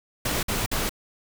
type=noise bursts; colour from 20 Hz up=pink; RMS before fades=-26 dBFS; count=3; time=0.25-0.894 s; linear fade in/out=5 ms; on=180 ms; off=52 ms; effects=none